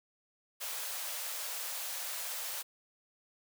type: high-pass noise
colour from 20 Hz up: white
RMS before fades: -39 dBFS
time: 0.6-2.63 s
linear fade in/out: 20 ms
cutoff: 480 Hz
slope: 96 dB/octave
effects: none